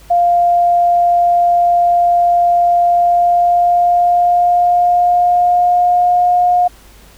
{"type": "tone with pitch glide", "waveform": "sine", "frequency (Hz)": [698.5, 714], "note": ["F5", "F5"], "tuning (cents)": [0, 38], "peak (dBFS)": -8, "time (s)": [0.1, 6.68], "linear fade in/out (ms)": 10, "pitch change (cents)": 38, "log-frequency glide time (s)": [2.88, 6.42], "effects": ["added 50 Hz sine -41 dBFS peak until 7.17 s", "pink hiss -44 dBFS RMS until 7.17 s"]}